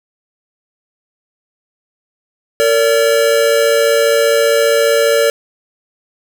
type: tone pair together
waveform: square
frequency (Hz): 458 / 573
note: A#4 / D5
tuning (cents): -31 / -43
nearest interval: major third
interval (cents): 388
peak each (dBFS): -13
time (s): 2.6-5.3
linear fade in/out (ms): 0
effects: none